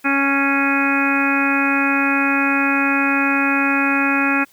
harmonic tone with a mistuned harmonic, 277.2 Hz, C#4, in tune, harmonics 1 / 2 / 3 / 4 / 5 / 6 / 7 / 8 / 9, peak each -19 / -30 / -26 / -28 / -22 / -23 / -30 / -27 / -21 dBFS, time 0.04-4.45 s, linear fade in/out 20 ms, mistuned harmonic 8, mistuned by -28 cents, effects white hiss -53 dBFS RMS until 4.52 s

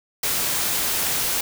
white noise, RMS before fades -23 dBFS, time 0.23-1.41 s, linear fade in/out 5 ms, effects none

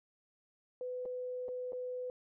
sine tone with dropouts, 501 Hz, B4, 25 cents sharp, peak -37 dBFS, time 0.81-2.1 s, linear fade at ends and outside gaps 1 ms, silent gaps 1.054-1.058 / 1.483-1.488 / 1.722-1.731 s, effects none

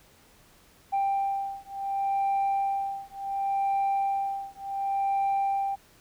sine beating tone pair, 788 / 788.69 Hz, G5 / G5, +9 / +10 cents, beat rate 0.69 Hz, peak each -27 dBFS, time 0.92-5.76 s, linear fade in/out 20 ms, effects tanh soft clip ceiling -21 dBFS + pink hiss -58 dBFS RMS until 6 s

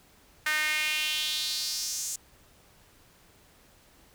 sawtooth tone with high-pass filter sweep, 306.2 Hz, D#4, 28 cents flat, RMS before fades -30 dBFS, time 0.46-2.16 s, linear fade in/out 5 ms, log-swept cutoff 1700 to 7200 Hz, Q 3.3, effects pink hiss -59 dBFS RMS until 4.14 s

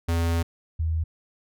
square / sine tone pair in turn, 83.9 / 80.51 Hz, E2 / E2, +31 / -40 cents, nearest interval minor second, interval 71 cents, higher first, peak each -22 dBFS, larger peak neither, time 0.08-0.43 / 0.79-1.04 s, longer first, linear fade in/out 10 ms, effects none

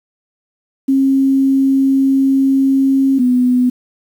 sine tone pair in turn, 270 / 249.5 Hz, C#4 / B3, -45 / +18 cents, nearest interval minor second, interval 137 cents, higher first, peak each -9 dBFS, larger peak neither, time 0.88-3.19 / 3.19-3.7 s, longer first, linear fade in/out 10 ms, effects 7-bit

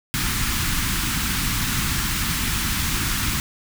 pink band-stop noise, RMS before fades -23 dBFS, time 0.14-3.4 s, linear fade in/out 0 ms, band 270 to 1100 Hz, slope 24 dB/octave, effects none

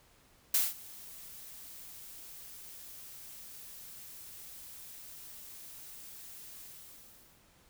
blue noise with ADSR envelope, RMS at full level -26 dBFS, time 0.54-7.44 s, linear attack 4 ms, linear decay 190 ms, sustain -23 dB, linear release 850 ms, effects pink hiss -64 dBFS RMS until 7.69 s

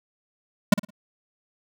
square tone with echo, 204.5 Hz, G#3, 26 cents flat, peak -11 dBFS, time 0.72-0.74 s, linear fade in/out 5 ms, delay 55 ms, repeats 3, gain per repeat -12 dB, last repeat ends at 0.905 s, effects none

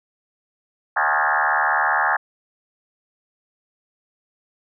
sine tone with frequency modulation, 1244.5 Hz, D#6, in tune, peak -16 dBFS, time 0.96-2.17 s, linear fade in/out 10 ms, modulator 75 Hz, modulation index 7, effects none

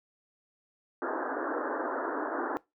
pink band-pass noise, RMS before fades -33 dBFS, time 1.02-2.57 s, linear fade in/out 0 ms, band 260 to 1700 Hz, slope 96 dB/octave, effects noise-tail reverb RT60 0.2 s tail -21 dB re dry

